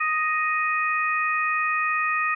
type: harmonic tone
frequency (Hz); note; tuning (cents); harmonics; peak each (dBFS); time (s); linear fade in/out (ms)
623; D#5; +2; 2 / 3 / 4; -24 / -26 / -27; 0-2.35; 10
effects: none